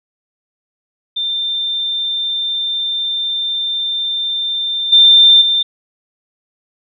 sine tone with level steps, 3584 Hz, A7, 31 cents sharp, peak -16 / -4 / -11 dBFS, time 1.16-5.63 s, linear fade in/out 10 ms, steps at 4.92 / 5.41 s, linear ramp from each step 10 ms, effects none

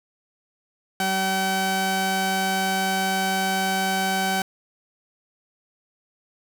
sawtooth tone pair together, 191 / 764 Hz, G3 / G5, -45 / -45 cents, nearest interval 2 octaves, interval 2400 cents, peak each -23 / -18 dBFS, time 1-4.42 s, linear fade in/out 2 ms, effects none

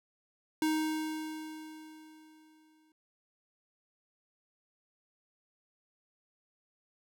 square tone with exponential decay, 312.3 Hz, D#4, 7 cents sharp, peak -27 dBFS, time 0.62-2.92 s, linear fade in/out 2 ms, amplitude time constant 500 ms, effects none

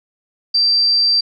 sine tone, 4693 Hz, D8, 2 cents flat, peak -11 dBFS, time 0.54-1.21 s, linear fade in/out 10 ms, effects none

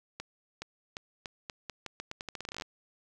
accelerating click train, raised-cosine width 0.2 ms, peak -21 dBFS, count 22, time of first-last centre 0.2-2.621 s, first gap 420 ms, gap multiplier 0.83, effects none

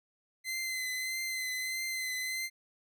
sawtooth tone with vibrato, 2053 Hz, C7, 33 cents flat, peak -30 dBFS, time 0.44-2.5 s, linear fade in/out 50 ms, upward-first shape triangle, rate 1.6 Hz, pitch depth 29 cents each way, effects none

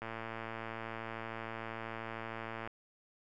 click train, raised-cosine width 0.5 ms, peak -26 dBFS, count 301, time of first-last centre 0.02-2.675 s, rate 113 Hz, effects none

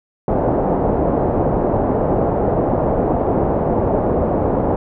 white low-pass noise, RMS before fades -17 dBFS, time 0.28-4.76 s, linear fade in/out 2 ms, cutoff 720 Hz, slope 24 dB/octave, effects none

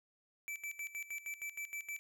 square tone with tremolo, 2320 Hz, D7, 22 cents flat, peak -40 dBFS, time 0.48-1.99 s, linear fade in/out 0 ms, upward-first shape square, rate 6.4 Hz, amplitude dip 80%, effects none

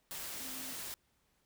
sine tone in noise, 261.6 Hz, C4, in tune, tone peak -51 dBFS, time 0.4-0.73 s, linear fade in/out 0 ms, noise white, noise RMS -43 dBFS, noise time 0.11-0.94 s, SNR -11 dB, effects pink hiss -75 dBFS RMS until 1.45 s

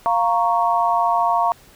sine chord, Bb minor, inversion second, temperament equal, 698.5 / 932.3 / 1108.7 Hz, F5 / Bb5 / Db6, 0 / 0 / 0 cents, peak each -19 / -19 / -21 dBFS, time 0.06-1.52 s, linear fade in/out 0 ms, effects pink hiss -49 dBFS RMS until 1.75 s

